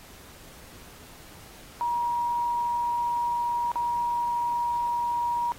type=tone with dropouts; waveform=sine; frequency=953 Hz; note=A#5; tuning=38 cents sharp; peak=-24 dBFS; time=1.81-5.52 s; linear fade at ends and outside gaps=0 ms; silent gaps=3.717-3.757 s; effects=pink hiss -49 dBFS RMS until 5.58 s + AAC 48 kbps